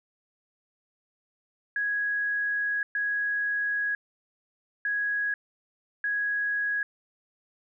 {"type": "tone bursts at uneven times", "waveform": "sine", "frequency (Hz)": 1662, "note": "G#6", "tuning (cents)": 1, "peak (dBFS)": -25, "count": 4, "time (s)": [[1.76, 2.83], [2.95, 3.95], [4.85, 5.34], [6.04, 6.83]], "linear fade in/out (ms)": 2, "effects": []}